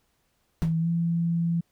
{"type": "noise with exponential decay", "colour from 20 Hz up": "brown", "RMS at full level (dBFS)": -26, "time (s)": [0.62, 0.76], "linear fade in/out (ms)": 0, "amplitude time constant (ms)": 30}
{"type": "tone with pitch glide", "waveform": "sine", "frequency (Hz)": [162.9, 168.55], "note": ["E3", "E3"], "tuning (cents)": [-20, 39], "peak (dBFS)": -22, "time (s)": [0.62, 1.61], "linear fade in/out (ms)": 10, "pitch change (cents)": 59, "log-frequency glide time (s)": [0.79, 0.88]}
{"effects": ["pink hiss -71 dBFS RMS until 1.71 s"]}